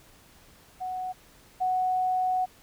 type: tone pair in turn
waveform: sine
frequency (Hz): 740 / 740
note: F#5 / F#5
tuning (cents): 0 / 0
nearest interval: unison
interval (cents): 0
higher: neither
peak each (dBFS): -30 / -23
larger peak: second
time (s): 0.8-1.13 / 1.6-2.46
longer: second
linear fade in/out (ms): 20
effects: pink hiss -56 dBFS RMS until 2.62 s